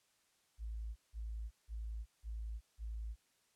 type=tone bursts; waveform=sine; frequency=55 Hz; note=A1; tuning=in tune; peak=-40 dBFS; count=5; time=0.58-3.16 s; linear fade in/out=50 ms; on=380 ms; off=170 ms; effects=white hiss -75 dBFS RMS until 3.55 s + low-pass 10000 Hz 12 dB/octave